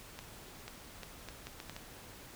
accelerating click train, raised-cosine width 0.2 ms, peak -26 dBFS, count 8, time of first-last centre 0.19-1.764 s, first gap 490 ms, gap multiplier 0.72, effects pink hiss -52 dBFS RMS until 2.35 s

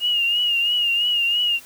sine tone with vibrato, 2849 Hz, F7, 34 cents sharp, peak -17 dBFS, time 0-1.6 s, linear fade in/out 50 ms, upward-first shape triangle, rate 3 Hz, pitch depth 64 cents each way, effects white hiss -45 dBFS RMS until 1.65 s

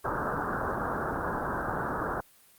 white low-pass noise, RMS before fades -31 dBFS, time 0.04-2.21 s, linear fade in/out 10 ms, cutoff 1600 Hz, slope 96 dB/octave, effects white hiss -59 dBFS RMS until 2.58 s + Opus 32 kbps

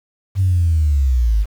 sine linear sweep, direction down, 98 to 49 Hz, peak -11 dBFS, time 0.35-1.46 s, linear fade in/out 50 ms, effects tanh soft clip ceiling -7 dBFS + 7-bit

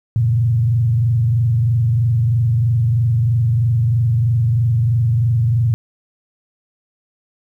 sine tone with frequency modulation, 116.54 Hz, A#2, in tune, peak -12 dBFS, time 0.16-5.74 s, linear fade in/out 0 ms, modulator 23.1 Hz, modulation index 0.63, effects 9-bit

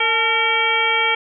harmonic tone with a mistuned harmonic, 457.3 Hz, A#4, 33 cents flat, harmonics 1 / 2 / 3 / 4 / 5 / 6 / 7, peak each -26 / -23 / -24 / -27 / -18 / -30 / -23 dBFS, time 0-1.15 s, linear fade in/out 5 ms, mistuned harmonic 2, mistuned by -85 cents, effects none

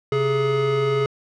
square tone pair together, 133.3 / 420.9 Hz, C3 / G#4, +33 / +23 cents, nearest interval octave + minor sixth, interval 1990 cents, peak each -25 / -20 dBFS, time 0.12-1.06 s, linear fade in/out 2 ms, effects low-pass 3000 Hz 12 dB/octave

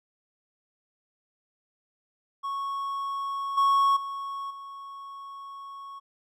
triangle tone with level steps, 1105 Hz, C#6, 6 cents flat, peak -27 / -17 / -30 / -37 dBFS, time 2.43-6 s, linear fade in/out 20 ms, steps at 3.57 / 3.96 / 4.5 s, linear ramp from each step 10 ms, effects none

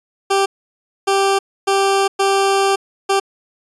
20% pulse tone bursts at uneven times, 392 Hz, G4, in tune, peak -8 dBFS, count 5, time 0.3-0.46 / 1.07-1.39 / 1.67-2.08 / 2.19-2.76 / 3.09-3.2 s, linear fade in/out 10 ms, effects resampled to 24000 Hz

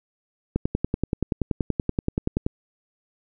click train, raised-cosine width 3 ms, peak -9 dBFS, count 21, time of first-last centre 0.56-2.465 s, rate 10.5 Hz, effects none

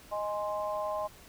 sine chord, Ab major, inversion second, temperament equal, 622.3 / 830.6 / 1046.5 Hz, Eb5 / Ab5 / C6, 0 / 0 / 0 cents, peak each -33 / -38 / -36 dBFS, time 0.11-1.08 s, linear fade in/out 20 ms, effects pink hiss -54 dBFS RMS until 1.28 s

